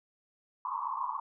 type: band-pass noise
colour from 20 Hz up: white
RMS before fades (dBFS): -35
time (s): 0.65-1.2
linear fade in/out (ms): 2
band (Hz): 920 to 1100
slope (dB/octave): 96
effects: none